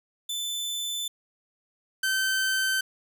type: tone pair in turn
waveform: sawtooth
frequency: 3520 / 1542.8 Hz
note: A7 / G6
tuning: 0 / -28 cents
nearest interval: octave + major second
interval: 1428 cents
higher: first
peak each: -26 / -20 dBFS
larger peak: second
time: 0.29-1.08 / 2.03-2.81 s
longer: first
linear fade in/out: 5 ms
effects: none